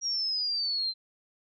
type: exponential sweep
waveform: sine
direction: down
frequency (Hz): 5690 to 4093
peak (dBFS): -27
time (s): 0.01-0.94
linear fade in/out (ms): 50
effects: none